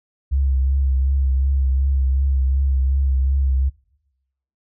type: tone with vibrato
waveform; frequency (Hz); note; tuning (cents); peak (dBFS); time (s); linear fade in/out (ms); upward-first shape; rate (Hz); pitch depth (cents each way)
sine; 67.1; C2; +44; -15; 0.31-3.7; 20; triangle; 2.7; 46
effects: noise-tail reverb RT60 0.9 s tail -23 dB re dry